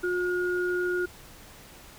sine tone pair together, 358.7 / 1434 Hz, F4 / F6, +46 / +45 cents, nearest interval 2 octaves, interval 2399 cents, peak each -26 / -30 dBFS, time 0.03-1.06 s, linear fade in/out 10 ms, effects pink hiss -49 dBFS RMS until 1.98 s

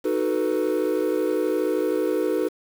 triangle chord, B dominant seventh, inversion first, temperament equal with one note detuned, 311.1 / 370 / 441.3 / 493.9 Hz, D#4 / F#4 / A4 / B4, 0 / 0 / +5 / 0 cents, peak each -24 dBFS, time 0.04-2.49 s, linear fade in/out 20 ms, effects tanh soft clip ceiling -9 dBFS + 7-bit

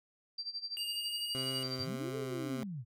sine tone with tremolo, 4699 Hz, D8, in tune, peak -35 dBFS, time 0.38-1.87 s, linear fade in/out 5 ms, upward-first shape sine, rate 12 Hz, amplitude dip 85%
square tone with pitch glide, 2840 to 2888 Hz, F7 to F#7, +28 to -43 cents, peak -38 dBFS, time 0.77-1.63 s, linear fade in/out 0 ms, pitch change +29 cents, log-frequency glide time 0.88-1.45 s
15% pulse tone with vibrato, 131.2 Hz, C3, 5 cents sharp, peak -32 dBFS, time 1.35-2.63 s, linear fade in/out 0 ms, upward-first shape sine, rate 1.9 Hz, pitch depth 13 cents each way
sine linear two-way sweep, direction up then down, 67.9 to 445.1 to 105.3 Hz, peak -38 dBFS, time 1.78-2.85 s, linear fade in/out 50 ms, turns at 2.17 s
effects none

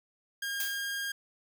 sawtooth tone, 1617 Hz, G#6, 47 cents flat, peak -29 dBFS, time 0.42-1.12 s, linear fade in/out 5 ms
blue noise with exponential decay, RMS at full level -32 dBFS, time 0.6-0.93 s, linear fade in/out 2 ms, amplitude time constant 70 ms
effects none

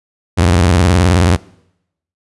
sawtooth tone with vibrato, 88 Hz, F2, 14 cents sharp, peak -4 dBFS, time 0.37-1.37 s, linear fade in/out 20 ms, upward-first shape sine, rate 19 Hz, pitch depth 210 cents each way, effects noise-tail reverb RT60 0.8 s tail -23 dB re dry + resampled to 24000 Hz

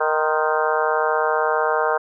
harmonic tone with a mistuned harmonic, 155.56 Hz, D#3, in tune, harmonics 3 / 4 / 5 / 6 / 7 / 8 / 9 / 10, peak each -23 / -24 / -25 / -26 / -26 / -27 / -28 / -28 dBFS, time 0-1.98 s, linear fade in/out 10 ms, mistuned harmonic 7, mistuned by -55 cents, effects none

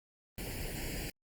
pink noise with comb filter, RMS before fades -39 dBFS, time 0.38-1.1 s, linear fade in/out 2 ms, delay 0.41 ms, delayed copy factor +1, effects Opus 24 kbps

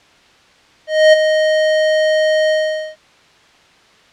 square tone with ADSR envelope, 622.3 Hz, D#5, in tune, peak -4 dBFS, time 0.87-2.96 s, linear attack 260 ms, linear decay 15 ms, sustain -8 dB, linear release 460 ms, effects white hiss -48 dBFS RMS until 4.12 s + low-pass 4000 Hz 12 dB/octave

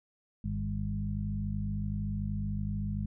harmonic tone with a mistuned harmonic, 50.6 Hz, G#1, 44 cents flat, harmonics 1 / 2 / 3 / 4, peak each -36 / -35 / -39 / -36 dBFS, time 0.44-3.06 s, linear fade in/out 5 ms, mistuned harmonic 3, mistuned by +31 cents, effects none

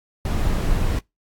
brown noise, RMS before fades -20 dBFS, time 0.25-0.99 s, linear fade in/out 2 ms, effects noise-tail reverb RT60 0.2 s tail -24 dB re dry + AAC 64 kbps

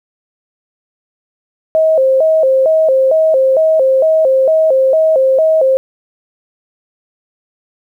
sine tone with vibrato, 580 Hz, D5, 22 cents flat, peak -7 dBFS, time 1.75-5.77 s, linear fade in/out 0 ms, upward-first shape square, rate 2.2 Hz, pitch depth 160 cents each way, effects 8-bit

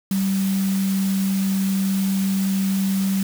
sine tone in noise, 193.4 Hz, G3, 23 cents flat, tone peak -18 dBFS, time 0.11-3.23 s, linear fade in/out 2 ms, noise white, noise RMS -33 dBFS, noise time 0.11-3.23 s, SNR +12 dB, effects none

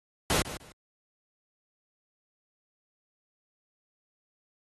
pink noise with echo, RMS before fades -26 dBFS, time 0.3-0.42 s, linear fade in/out 0 ms, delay 150 ms, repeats 2, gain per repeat -13 dB, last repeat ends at 0.72 s, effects high-pass 60 Hz 12 dB/octave + AAC 32 kbps

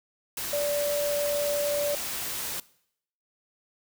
sine tone in noise, 581 Hz, D5, 19 cents flat, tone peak -25 dBFS, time 0.53-1.95 s, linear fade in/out 2 ms, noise white, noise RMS -33 dBFS, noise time 0.37-2.6 s, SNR +5 dB, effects noise-tail reverb RT60 0.7 s tail -21 dB re dry

